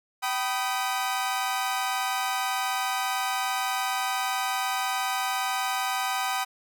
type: chord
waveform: sawtooth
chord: G augmented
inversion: none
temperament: equal with one note detuned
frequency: 770.5 / 987.8 / 1244.5 Hz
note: G5 / B5 / D#6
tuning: -30 / 0 / 0 cents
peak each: -25 / -28 / -28 dBFS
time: 0.22-6.45 s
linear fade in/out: 20 ms
effects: none